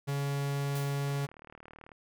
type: tone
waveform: 45% pulse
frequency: 140.7 Hz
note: C#3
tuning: 26 cents sharp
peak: -30 dBFS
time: 0.07-1.27 s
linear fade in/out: 20 ms
type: noise with exponential decay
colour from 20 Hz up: white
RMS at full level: -42 dBFS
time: 0.75-1.18 s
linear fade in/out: 5 ms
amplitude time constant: 93 ms
type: click train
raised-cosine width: 0.5 ms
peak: -34 dBFS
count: 33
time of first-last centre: 1.08-1.918 s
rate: 38.2 Hz
effects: none